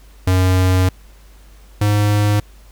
square tone pair in turn, 92.5 / 103.83 Hz, F#2 / G#2, 0 / 0 cents, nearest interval major second, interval 200 cents, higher second, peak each -12 / -13 dBFS, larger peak first, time 0.27-0.89 / 1.81-2.4 s, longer first, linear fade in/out 5 ms, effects added 50 Hz sine -41 dBFS peak until 2.71 s + pink hiss -51 dBFS RMS until 2.71 s

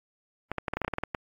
clicks, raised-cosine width 0.5 ms, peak -14 dBFS, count 12, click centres 0.516 / 0.583 / 0.682 / 0.736 / 0.77 / 0.817 / 0.847 / 0.88 / 0.937 / 0.984 / 1.036 / 1.148 s, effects AAC 48 kbps

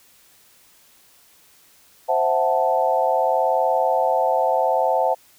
sine chord, F# half-diminished seventh, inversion second, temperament equal, 523.3 / 659.3 / 740 / 880 Hz, C5 / E5 / F#5 / A5, 0 / 0 / 0 / 0 cents, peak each -22 dBFS, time 2.08-5.15 s, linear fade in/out 20 ms, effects white hiss -54 dBFS RMS until 5.38 s

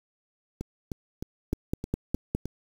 two click trains, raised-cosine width 3 ms, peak -13 / -20 dBFS, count 5 / 7, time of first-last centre 1.53-2.35 / 0.61-2.456 s, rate 4.88 / 3.25 Hz, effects 7-bit

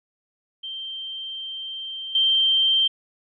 sine tone with level steps, 3141 Hz, G7, 3 cents sharp, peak -30 / -16 dBFS, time 0.63-2.88 s, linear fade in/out 10 ms, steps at 2.15 s, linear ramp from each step 2 ms, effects none

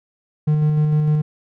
triangle tone with tremolo, 151.7 Hz, D#3, 44 cents flat, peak -11 dBFS, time 0.47-1.22 s, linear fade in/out 10 ms, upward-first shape square, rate 6.6 Hz, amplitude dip 25%, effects none

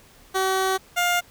15% pulse tone pair in turn, 380 / 705.6 Hz, F#4 / F5, +46 / +18 cents, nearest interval major seventh, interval 1072 cents, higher second, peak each -14 / -13 dBFS, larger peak second, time 0.34-0.78 / 0.96-1.21 s, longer first, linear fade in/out 20 ms, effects pink hiss -52 dBFS RMS until 1.3 s

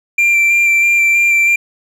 triangle tone with vibrato, 2365 Hz, D7, 12 cents sharp, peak -7 dBFS, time 0.18-1.56 s, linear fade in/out 5 ms, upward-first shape square, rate 3.1 Hz, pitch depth 12 cents each way, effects none

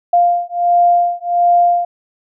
sine beating tone pair, 698.5 / 699.9 Hz, F5 / F5, 0 / +4 cents, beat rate 1.4 Hz, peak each -13 dBFS, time 0.13-1.85 s, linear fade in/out 5 ms, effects none

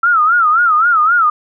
sine tone with vibrato, 1324 Hz, E6, 7 cents sharp, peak -8 dBFS, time 0.03-1.3 s, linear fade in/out 5 ms, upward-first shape sine, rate 3.8 Hz, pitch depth 150 cents each way, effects none

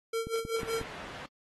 square tone with tremolo, 454.3 Hz, A#4, 45 cents flat, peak -29 dBFS, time 0.13-0.84 s, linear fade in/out 5 ms, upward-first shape sine, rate 5.3 Hz, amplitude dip 85%
click train, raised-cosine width 3 ms, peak -25 dBFS, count 4, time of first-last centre 0.27-0.813 s, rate 5.52 Hz
white low-pass noise, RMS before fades -45 dBFS, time 0.59-1.26 s, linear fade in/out 2 ms, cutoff 2000 Hz, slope 12 dB/octave
effects AAC 32 kbps

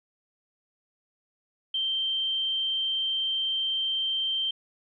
sine tone, 3136 Hz, G7, in tune, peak -25 dBFS, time 1.74-4.51 s, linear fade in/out 5 ms, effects none

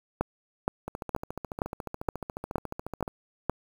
two click trains, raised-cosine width 1 ms, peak -11 / -20 dBFS, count 8 / 32, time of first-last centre 0.21-3.496 / 0.88-3.079 s, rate 2.13 / 14.1 Hz, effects 7-bit

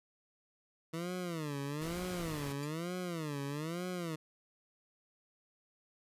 20% pulse tone with vibrato, 159.6 Hz, D#3, 44 cents sharp, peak -32 dBFS, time 0.93-4.16 s, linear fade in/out 10 ms, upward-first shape sine, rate 1.1 Hz, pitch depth 230 cents each way
pink noise, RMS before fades -46 dBFS, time 1.81-2.53 s, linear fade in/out 10 ms
15% pulse tone with exponential decay, 2349 Hz, D7, in tune, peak -37 dBFS, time 2.63-2.71 s, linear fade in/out 1 ms, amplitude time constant 16 ms
effects resampled to 32000 Hz

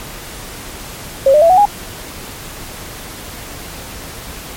sine tone with pitch steps, 542 / 601.4 / 667.3 / 740.4 / 821.5 Hz, C#5 / D5 / E5 / F#5 / G#5, -39 / +41 / +21 / +1 / -19 cents, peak -5 dBFS, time 1.26-1.655 s, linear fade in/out 5 ms, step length 79 ms, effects pink hiss -30 dBFS RMS until 4.56 s + MP3 64 kbps

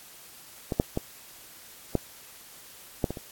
clicks, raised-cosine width 2 ms, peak -14 / -7 / -13 / -9 / -10 / -18 / -24 dBFS, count 7, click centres 0.722 / 0.799 / 0.974 / 1.953 / 3.042 / 3.106 / 3.172 s, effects white hiss -49 dBFS RMS until 3.31 s + AAC 64 kbps

